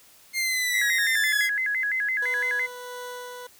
sawtooth linear sweep, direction down, 2125 to 1646 Hz, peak -20 dBFS, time 0.33-1.5 s, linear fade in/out 50 ms
sine tone with vibrato, 1851 Hz, A#6, 13 cents flat, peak -23 dBFS, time 0.73-2.67 s, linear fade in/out 20 ms, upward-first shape square, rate 5.9 Hz, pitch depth 180 cents each way
20% pulse tone with tremolo, 493.6 Hz, B4, 1 cent flat, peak -29 dBFS, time 2.22-3.47 s, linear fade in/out 5 ms, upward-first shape sine, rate 1.5 Hz, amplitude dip 30%
effects white hiss -54 dBFS RMS until 3.59 s

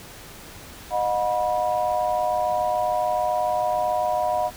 sine tone cluster, 617 / 724 / 975 Hz, D#5 / F#5 / B5, -15 / -38 / -23 cents, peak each -25 / -23 / -27 dBFS, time 0.9-4.51 s, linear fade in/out 50 ms, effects pink hiss -42 dBFS RMS until 4.56 s

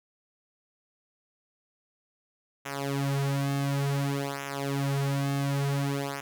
sawtooth tone with flanger, 139.5 Hz, C#3, 11 cents sharp, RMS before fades -29 dBFS, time 2.65-6.21 s, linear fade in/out 10 ms, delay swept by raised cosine 0.22 to 5.12 ms, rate 0.56 Hz, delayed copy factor -0.95, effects none

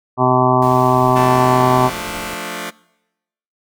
harmonic tone, 127.2 Hz, C3, 48 cents flat, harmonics 1 / 2 / 3 / 5 / 6 / 7 / 8 / 9, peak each -19 / -19 / -19 / -19 / -19 / -19 / -19 / -19 dBFS, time 0.17-1.91 s, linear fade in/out 50 ms
pink noise, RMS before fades -34 dBFS, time 0.62-2.34 s, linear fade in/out 2 ms
5% pulse chord, D minor, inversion first, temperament just, 176.2 / 220.2 / 293.7 Hz, F3 / A3 / D4, +16 / +2 / 0 cents, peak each -17 dBFS, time 1.15-2.71 s, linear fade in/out 20 ms
effects noise-tail reverb RT60 0.9 s tail -22 dB re dry

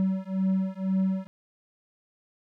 triangle beating tone pair, 189.1 / 191.1 Hz, F#3 / G3, +38 / -44 cents, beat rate 2 Hz, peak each -25 dBFS, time 0-1.27 s, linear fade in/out 0 ms, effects none

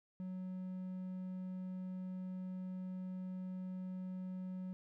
triangle tone, 185 Hz, F#3, in tune, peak -39 dBFS, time 0.2-4.73 s, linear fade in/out 0 ms, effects none

